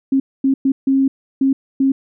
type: tone bursts at uneven times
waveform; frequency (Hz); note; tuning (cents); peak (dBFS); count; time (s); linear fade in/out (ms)
sine; 269.5; C#4; -49; -11; 6; 0.12-0.2 / 0.44-0.54 / 0.65-0.72 / 0.87-1.08 / 1.41-1.53 / 1.8-1.92; 5
effects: none